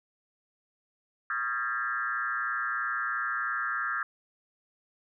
sine tone with frequency modulation, 1489 Hz, F#6, 11 cents sharp, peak -28 dBFS, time 1.3-4.03 s, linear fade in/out 2 ms, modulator 123 Hz, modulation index 2.2, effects none

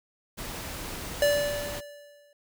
pink noise, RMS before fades -37 dBFS, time 0.37-1.81 s, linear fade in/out 20 ms
square tone with exponential decay, 581 Hz, D5, 19 cents flat, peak -19 dBFS, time 1.22-2.33 s, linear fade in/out 2 ms, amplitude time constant 240 ms
effects none

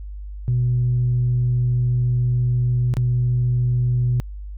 sine tone with dropouts, 123.47 Hz, B2, in tune, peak -15 dBFS, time 0.48-4.2 s, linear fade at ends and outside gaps 0 ms, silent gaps 2.939-2.969 s, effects tanh soft clip ceiling -12 dBFS + added 50 Hz sine -30 dBFS peak until 4.57 s

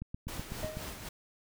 click train, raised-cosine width 5 ms, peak -26 dBFS, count 7, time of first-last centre 0.02-0.771 s, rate 7.99 Hz
pink noise with tremolo, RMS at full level -41 dBFS, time 0.28-1.09 s, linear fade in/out 5 ms, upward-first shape sine, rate 3.9 Hz, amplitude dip 50%
triangle tone with exponential decay, 622.3 Hz, D#5, in tune, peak -32 dBFS, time 0.63-1.05 s, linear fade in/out 1 ms, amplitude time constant 91 ms
effects none

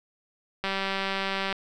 click train, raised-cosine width 0.3 ms, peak -13 dBFS, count 173, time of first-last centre 0.64-1.527 s, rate 194 Hz, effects none

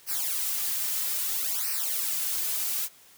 blue noise with flanger, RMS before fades -29 dBFS, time 0.06-2.89 s, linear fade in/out 50 ms, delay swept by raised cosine 0.28 to 3.68 ms, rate 0.61 Hz, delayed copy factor -0.9, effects white hiss -55 dBFS RMS until 3.17 s

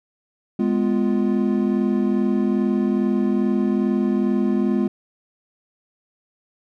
triangle chord, F diminished, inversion first, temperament equal with one note detuned, 207.7 / 250.1 / 349.2 Hz, Ab3 / Cb4 / F4, 0 / +22 / 0 cents, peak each -18 / -20 / -22 dBFS, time 0.59-4.88 s, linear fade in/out 5 ms, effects none

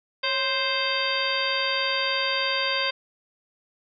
harmonic tone with a mistuned harmonic, 523.3 Hz, C5, in tune, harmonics 1 / 2 / 3 / 4 / 5 / 6 / 7 / 9, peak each -31 / -31 / -31 / -31 / -31 / -31 / -31 / -31 dBFS, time 0.23-2.91 s, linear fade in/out 10 ms, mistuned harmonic 1, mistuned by +77 cents, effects none

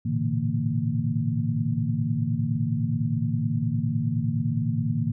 sine tone cluster, 109.5 / 119.2 / 143.5 / 161.4 / 230.1 Hz, A2 / A#2 / D3 / E3 / A#3, -8 / +39 / -40 / -36 / -22 cents, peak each -29 dBFS, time 0.05-5.12 s, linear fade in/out 10 ms, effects none

